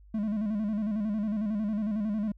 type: tone with vibrato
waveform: triangle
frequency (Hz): 211.6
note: G#3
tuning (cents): +33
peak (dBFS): -25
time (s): 0.14-2.32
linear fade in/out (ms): 5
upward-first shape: square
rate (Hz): 11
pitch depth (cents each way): 68
effects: added 50 Hz sine -51 dBFS peak until 2.37 s